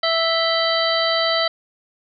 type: harmonic tone with a mistuned harmonic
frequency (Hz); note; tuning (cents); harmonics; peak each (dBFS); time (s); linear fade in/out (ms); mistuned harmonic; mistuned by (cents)
659.3; E5; 0; 1 / 2 / 3 / 5 / 6 / 7; -21 / -24 / -25 / -25 / -24 / -26; 0.03-1.48; 5; 5; -97
effects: none